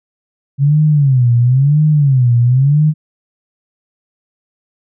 sine tone with vibrato, 135.3 Hz, C#3, 42 cents flat, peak -7 dBFS, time 0.58-2.94 s, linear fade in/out 50 ms, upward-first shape sine, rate 0.98 Hz, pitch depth 220 cents each way, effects none

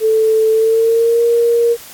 sine tone with pitch glide, 440 to 468.9 Hz, A4 to A#4, 0 to +10 cents, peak -9 dBFS, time 0-1.77 s, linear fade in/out 50 ms, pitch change +110 cents, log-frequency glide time 0.51-1.23 s, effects white hiss -36 dBFS RMS until 1.93 s + AAC 64 kbps

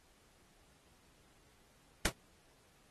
pink noise with exponential decay, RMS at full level -23 dBFS, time 2.05-2.13 s, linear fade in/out 5 ms, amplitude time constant 17 ms, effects pink hiss -68 dBFS RMS until 2.9 s + AAC 32 kbps

